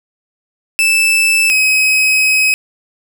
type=tone pair in turn; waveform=40% pulse; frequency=2637 / 2539 Hz; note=E7 / D#7; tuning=0 / +34 cents; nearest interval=minor second; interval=66 cents; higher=first; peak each=-8 dBFS; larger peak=neither; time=0.79-1.5 / 1.5-2.54 s; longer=second; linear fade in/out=0 ms; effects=none